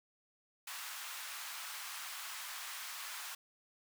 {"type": "high-pass noise", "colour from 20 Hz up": "pink", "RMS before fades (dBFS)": -45, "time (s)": [0.67, 3.35], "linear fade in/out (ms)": 5, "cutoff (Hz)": 1000, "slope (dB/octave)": 24, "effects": []}